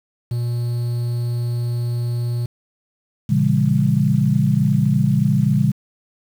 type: tone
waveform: triangle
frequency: 119.9 Hz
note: A#2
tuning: 49 cents sharp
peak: -17 dBFS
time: 0.31-2.46 s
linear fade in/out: 5 ms
type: chord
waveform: sine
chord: A# diminished seventh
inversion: none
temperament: just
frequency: 116.54 / 139.85 / 167.82 / 201.4 Hz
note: A#2 / C#3 / E3 / G3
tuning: 0 / +16 / +31 / +47 cents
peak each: -21 / -17 / -21 / -19 dBFS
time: 3.29-5.72 s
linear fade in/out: 10 ms
effects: 7-bit